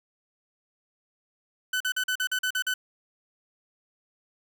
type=tone bursts; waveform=30% pulse; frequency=1506 Hz; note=F#6; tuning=30 cents sharp; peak=-22 dBFS; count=9; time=1.73-2.74 s; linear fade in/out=5 ms; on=74 ms; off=43 ms; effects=none